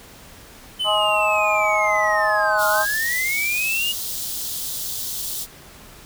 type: linear two-way sweep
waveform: triangle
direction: down then up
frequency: 3055 to 1406 to 2891 Hz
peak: -19 dBFS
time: 0.79-3.93 s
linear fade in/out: 20 ms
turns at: 2.67 s
type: harmonic tone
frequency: 210 Hz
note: G#3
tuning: 19 cents sharp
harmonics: 3 / 4 / 5 / 6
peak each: -22 / -23 / -24 / -25 dBFS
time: 0.84-2.86 s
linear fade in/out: 50 ms
type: high-pass noise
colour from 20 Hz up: white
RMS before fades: -28 dBFS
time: 2.57-5.47 s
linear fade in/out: 50 ms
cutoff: 3200 Hz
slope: 48 dB/octave
effects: pink hiss -44 dBFS RMS until 6.05 s